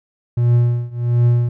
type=tone with tremolo; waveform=triangle; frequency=120 Hz; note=B2; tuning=49 cents flat; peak=-7 dBFS; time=0.37-1.49 s; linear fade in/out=5 ms; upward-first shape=triangle; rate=1.4 Hz; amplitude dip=95%; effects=none